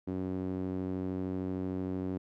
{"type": "tone with band-pass filter", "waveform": "sawtooth", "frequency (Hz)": 93.1, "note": "F#2", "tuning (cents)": 11, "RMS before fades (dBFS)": -35, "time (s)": [0.07, 2.18], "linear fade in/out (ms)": 10, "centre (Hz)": 290, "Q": 1.9, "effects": []}